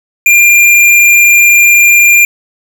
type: tone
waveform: square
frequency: 2396 Hz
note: D7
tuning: 34 cents sharp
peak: -3 dBFS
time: 0.26-2.25 s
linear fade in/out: 2 ms
effects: none